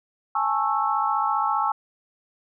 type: chord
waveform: sine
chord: A major seventh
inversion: third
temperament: just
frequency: 825 / 880 / 1100 / 1320 Hz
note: G#5 / A5 / C#6 / E6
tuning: -12 / 0 / -14 / +2 cents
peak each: -26 dBFS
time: 0.35-1.72 s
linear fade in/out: 5 ms
effects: none